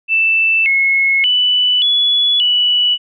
sine tone with pitch steps, 2653 / 2177 / 2979 / 3408 / 2952 Hz, E7 / C#7 / F#7 / G#7 / F#7, +10 / -32 / +11 / +44 / -5 cents, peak -10 dBFS, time 0.08-2.98 s, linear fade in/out 50 ms, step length 580 ms, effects none

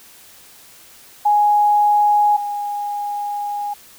sine tone pair in turn, 831 / 821.9 Hz, G#5 / G#5, +1 / -18 cents, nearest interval unison, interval 19 cents, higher first, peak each -11 / -21 dBFS, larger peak first, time 1.25-2.37 / 2.37-3.74 s, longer second, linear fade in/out 10 ms, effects white hiss -45 dBFS RMS until 3.98 s

